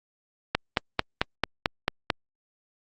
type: click train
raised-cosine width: 0.3 ms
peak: -5 dBFS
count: 8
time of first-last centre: 0.55-2.102 s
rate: 4.51 Hz
effects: Opus 48 kbps